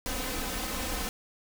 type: noise with comb filter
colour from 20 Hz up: pink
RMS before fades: -33 dBFS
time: 0.06-1.09 s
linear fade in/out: 0 ms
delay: 3.9 ms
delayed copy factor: +0.85
effects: none